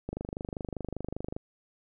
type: click train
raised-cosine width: 2 ms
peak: -21 dBFS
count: 33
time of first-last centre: 0.09-1.365 s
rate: 25.1 Hz
effects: none